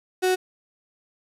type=tone; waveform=35% pulse; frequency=370 Hz; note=F#4; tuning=in tune; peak=-17 dBFS; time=0.22-0.36 s; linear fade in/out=20 ms; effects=resampled to 32000 Hz + 9-bit